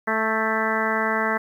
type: harmonic tone with a mistuned harmonic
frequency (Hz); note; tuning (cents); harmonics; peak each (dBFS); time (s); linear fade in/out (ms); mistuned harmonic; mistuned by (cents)
220; A3; 0; 1 / 2 / 3 / 4 / 5 / 6 / 7 / 8 / 9; -29 / -29 / -29 / -29 / -29 / -29 / -29 / -29 / -29; 0.07-1.38; 10; 7; +34
effects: 9-bit